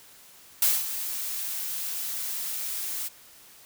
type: noise with ADSR envelope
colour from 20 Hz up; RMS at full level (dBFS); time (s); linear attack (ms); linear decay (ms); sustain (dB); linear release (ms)
blue; -20; 0.62-3.09; 4; 210; -12; 22
effects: white hiss -52 dBFS RMS until 3.65 s